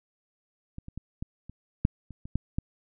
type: clicks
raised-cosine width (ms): 5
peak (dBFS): -26 / -29 / -24 / -21 / -30 / -8 / -30 / -28 / -13 / -15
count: 10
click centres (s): 0.784 / 0.884 / 0.976 / 1.225 / 1.496 / 1.851 / 2.107 / 2.255 / 2.356 / 2.585
effects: none